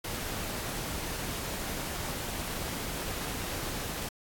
pink noise, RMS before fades -36 dBFS, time 0.04-4.09 s, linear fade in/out 5 ms, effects AAC 64 kbps

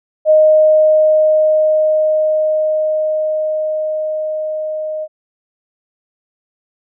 sine tone with level ramp, 620 Hz, D#5, 6 cents flat, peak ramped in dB -5 to -19 dBFS, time 0.25-5.08 s, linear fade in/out 50 ms, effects none

